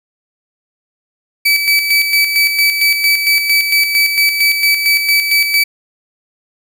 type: tone with tremolo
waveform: 30% pulse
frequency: 2298 Hz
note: D7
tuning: 38 cents flat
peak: -6 dBFS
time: 1.45-5.64 s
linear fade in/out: 10 ms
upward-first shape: square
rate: 4.4 Hz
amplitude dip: 50%
effects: none